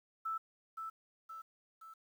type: tone with echo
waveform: sine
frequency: 1318.5 Hz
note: E6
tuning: in tune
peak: -35 dBFS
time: 0.25-0.38 s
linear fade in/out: 10 ms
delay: 520 ms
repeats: 3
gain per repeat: -5 dB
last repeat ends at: 1.94 s
effects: 11-bit